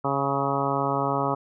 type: harmonic tone with a mistuned harmonic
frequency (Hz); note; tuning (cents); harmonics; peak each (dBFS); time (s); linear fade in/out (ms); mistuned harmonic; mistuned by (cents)
138.59; C#3; 0; 1 / 2 / 3 / 4 / 5 / 6 / 7 / 8 / 9; -31 / -31 / -31 / -31 / -31 / -31 / -31 / -31 / -31; 0.04-1.35; 10; 9; +23
effects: none